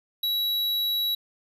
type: tone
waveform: square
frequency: 3900 Hz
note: B7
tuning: 23 cents flat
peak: -24 dBFS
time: 0.23-1.15 s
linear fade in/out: 5 ms
effects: resampled to 32000 Hz